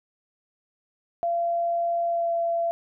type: tone with pitch glide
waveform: sine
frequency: 684 to 677.3 Hz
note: F5 to E5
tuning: -36 to +47 cents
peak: -22 dBFS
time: 1.23-2.71 s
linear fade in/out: 0 ms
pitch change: -17 cents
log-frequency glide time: 2.06-2.32 s
effects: none